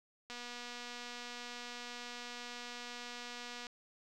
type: click train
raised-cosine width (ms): 0.2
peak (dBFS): -29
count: 816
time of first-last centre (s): 0.3-3.668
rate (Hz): 242
effects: none